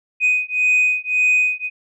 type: beating tone pair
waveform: sine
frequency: 2496 / 2497.8 Hz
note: D#7 / D#7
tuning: +5 / +6 cents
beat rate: 1.8 Hz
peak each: -16 dBFS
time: 0.2-1.7 s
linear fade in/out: 50 ms
effects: tanh soft clip ceiling -10 dBFS